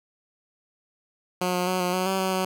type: tone with pitch steps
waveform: 10% pulse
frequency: 181 / 179.6 / 184.5 / 179.4 / 184.9 / 191.2 / 188.7 / 187 Hz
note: F#3 / F3 / F#3 / F3 / F#3 / G3 / F#3 / F#3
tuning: -38 / +49 / -5 / +47 / -1 / -43 / +34 / +19 cents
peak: -15 dBFS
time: 1.41-2.45 s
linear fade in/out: 5 ms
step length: 130 ms
effects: none